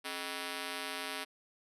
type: ring-modulated tone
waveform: 5% pulse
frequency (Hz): 349.4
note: F4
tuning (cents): +1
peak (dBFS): -23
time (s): 0.04-1.25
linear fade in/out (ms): 20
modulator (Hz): 78.3
effects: resampled to 32000 Hz